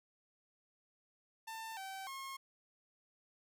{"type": "tone with pitch steps", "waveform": "sawtooth", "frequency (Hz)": [894, 771, 1079], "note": ["A5", "G5", "C#6"], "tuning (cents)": [27, -29, -47], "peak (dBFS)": -40, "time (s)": [1.47, 2.37], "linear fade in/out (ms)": 10, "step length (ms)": 300, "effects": []}